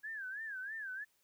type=tone with vibrato; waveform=sine; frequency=1647 Hz; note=G#6; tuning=15 cents flat; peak=-40 dBFS; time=0.03-1.05 s; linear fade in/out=20 ms; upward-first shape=sine; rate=3.1 Hz; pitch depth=160 cents each way; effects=white hiss -75 dBFS RMS until 1.23 s